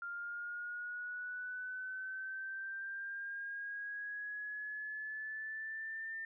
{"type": "linear sweep", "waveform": "sine", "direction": "up", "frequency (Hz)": [1395, 1804], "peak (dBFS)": -40, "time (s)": [0.02, 6.25], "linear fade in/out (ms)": 2, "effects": []}